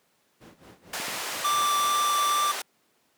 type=noise with tremolo; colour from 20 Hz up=brown; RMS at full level=-38 dBFS; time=0.4-2.03 s; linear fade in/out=20 ms; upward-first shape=sine; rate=4.4 Hz; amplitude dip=85%
type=band-pass noise; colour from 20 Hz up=pink; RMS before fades=-33 dBFS; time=0.93-2.62 s; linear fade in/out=5 ms; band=670 to 12000 Hz; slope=12 dB/octave
type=clicks; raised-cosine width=3 ms; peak=-25 dBFS; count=2; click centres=1 / 1.082 s
type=tone with vibrato; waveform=square; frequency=1174.7 Hz; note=D6; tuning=in tune; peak=-23 dBFS; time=1.44-2.52 s; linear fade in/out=10 ms; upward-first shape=triangle; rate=2.3 Hz; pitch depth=8 cents each way
effects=pink hiss -67 dBFS RMS until 3.17 s + high-pass 200 Hz 12 dB/octave